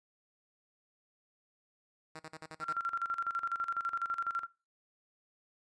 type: tone bursts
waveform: 5% pulse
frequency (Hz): 158.2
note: D#3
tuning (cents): +29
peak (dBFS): -33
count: 7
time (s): 2.15-2.729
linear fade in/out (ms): 5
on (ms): 45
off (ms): 44
type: tone with tremolo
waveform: sine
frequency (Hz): 1371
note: F6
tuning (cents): -32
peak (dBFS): -30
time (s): 2.6-4.47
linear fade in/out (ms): 50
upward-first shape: square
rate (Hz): 12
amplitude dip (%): 80
effects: noise-tail reverb RT60 0.3 s tail -21 dB re dry + resampled to 22050 Hz